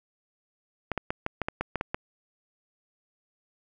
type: clicks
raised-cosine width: 0.5 ms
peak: -13 dBFS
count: 10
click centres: 0.917 / 0.977 / 1.105 / 1.264 / 1.417 / 1.485 / 1.61 / 1.757 / 1.811 / 1.945 s
effects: none